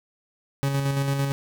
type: tone with tremolo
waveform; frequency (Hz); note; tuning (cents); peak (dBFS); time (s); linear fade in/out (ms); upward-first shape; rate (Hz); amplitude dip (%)
40% pulse; 138.59; C#3; 0; -20; 0.63-1.32; 0; square; 8.9; 35
effects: none